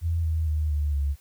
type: tone with pitch steps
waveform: sine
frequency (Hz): 83.4 / 80 / 76.74 / 73.62 / 70.62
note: E2 / D#2 / D#2 / D2 / C#2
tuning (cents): +21 / +49 / -23 / +5 / +33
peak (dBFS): -22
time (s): 0.01-1.16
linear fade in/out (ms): 50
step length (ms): 230
effects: white hiss -59 dBFS RMS until 1.2 s